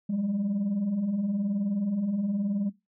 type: beating tone pair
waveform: sine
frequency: 184 / 203 Hz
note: F#3 / G#3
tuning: -9 / -39 cents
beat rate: 19 Hz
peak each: -31 / -24 dBFS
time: 0.09-2.7 s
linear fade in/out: 10 ms
effects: noise-tail reverb RT60 0.2 s tail -18 dB re dry + tanh soft clip ceiling -23 dBFS